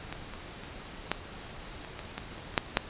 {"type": "clicks", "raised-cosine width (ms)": 0.3, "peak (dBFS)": [-20, -27, -27, -10, -26, -23, -18, -29, -29, -6, -6], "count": 11, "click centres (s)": [0.126, 0.337, 0.636, 1.116, 1.848, 1.992, 2.18, 2.381, 2.541, 2.578, 2.771], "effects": ["pink hiss -44 dBFS RMS until 2.89 s", "resampled to 8000 Hz"]}